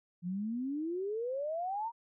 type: exponential sweep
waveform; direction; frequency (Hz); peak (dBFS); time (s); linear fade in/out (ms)
sine; up; 170 to 952; -33; 0.22-1.92; 50
effects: none